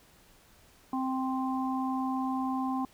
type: harmonic tone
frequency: 261.6 Hz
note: C4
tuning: in tune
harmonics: 1 / 3 / 4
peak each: -30 / -35 / -36 dBFS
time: 0.93-2.85 s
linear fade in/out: 2 ms
effects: pink hiss -60 dBFS RMS until 2.93 s